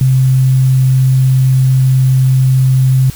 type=tone with sample-and-hold; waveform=sine; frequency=130.81 Hz; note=C3; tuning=in tune; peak=-6 dBFS; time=0.01-3.1 s; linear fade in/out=2 ms; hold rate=11025 Hz; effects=added 60 Hz sine -36 dBFS peak until 3.15 s + white hiss -33 dBFS RMS until 3.15 s